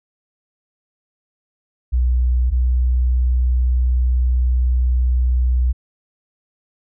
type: tone pair in turn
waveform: sine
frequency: 61.74 / 62.13 Hz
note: B1 / B1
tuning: 0 / +11 cents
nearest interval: unison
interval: 11 cents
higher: second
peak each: -13 dBFS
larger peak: neither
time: 1.92-2.51 / 2.51-5.73 s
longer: second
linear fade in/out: 20 ms
effects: none